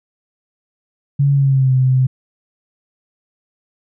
sine tone with pitch glide, 140.6 to 129.68 Hz, C#3 to C3, +25 to -15 cents, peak -10 dBFS, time 1.19-2.07 s, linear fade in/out 10 ms, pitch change -140 cents, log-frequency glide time 1.33-1.73 s, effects none

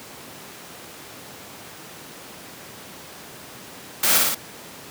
white noise with echo, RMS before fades -19 dBFS, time 4.03-4.18 s, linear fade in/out 5 ms, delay 56 ms, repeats 3, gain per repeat -2 dB, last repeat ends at 4.348 s, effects pink hiss -40 dBFS RMS until 4.9 s + high-pass 150 Hz 12 dB/octave

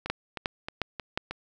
two click trains, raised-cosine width 0.3 ms, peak -11 / -18 dBFS, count 4 / 5, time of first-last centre 0.1-1.175 / 0.06-1.31 s, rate 2.79 / 3.2 Hz, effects none

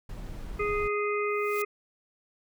brown noise, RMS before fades -38 dBFS, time 0.09-0.88 s, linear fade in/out 5 ms
harmonic tone, 414.4 Hz, G#4, 4 cents flat, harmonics 1 / 3 / 5 / 6, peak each -28 / -32 / -35 / -37 dBFS, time 0.59-1.65 s, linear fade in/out 10 ms
blue noise with exponential growth, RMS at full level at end -38 dBFS, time 1.23-1.62 s, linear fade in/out 2 ms, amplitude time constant 84 ms
effects none

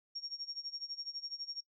sine tone with tremolo, 5550 Hz, F8, 12 cents flat, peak -37 dBFS, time 0.15-1.61 s, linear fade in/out 10 ms, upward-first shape sine, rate 12 Hz, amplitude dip 90%, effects noise-tail reverb RT60 0.1 s tail -24 dB re dry

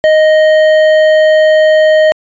triangle tone with hard clipping, 622.3 Hz, D#5, in tune, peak -6 dBFS, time 0.04-2.12 s, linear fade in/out 0 ms, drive 13 dB, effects resampled to 16000 Hz

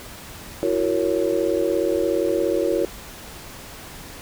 sine chord, F# dominant seventh, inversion third, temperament just, 333 / 370 / 462.5 / 555 Hz, E4 / F#4 / A#4 / C#5, +18 / 0 / -14 / +2 cents, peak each -24 dBFS, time 0.63-2.85 s, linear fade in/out 0 ms, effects pink hiss -39 dBFS RMS until 4.21 s

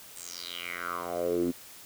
10% pulse tone with band-pass filter sweep, 87.3 Hz, F2, in tune, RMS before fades -33 dBFS, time 0.15-1.52 s, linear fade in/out 20 ms, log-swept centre 9100 to 260 Hz, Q 5, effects white hiss -49 dBFS RMS until 1.85 s

